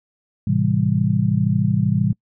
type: chord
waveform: sine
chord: A minor seventh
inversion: none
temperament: just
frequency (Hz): 110 / 132 / 165 / 198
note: A2 / C3 / E3 / G3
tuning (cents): 0 / +16 / +2 / +18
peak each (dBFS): -21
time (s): 0.47-2.13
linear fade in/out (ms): 5
effects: noise-tail reverb RT60 0.1 s tail -25 dB re dry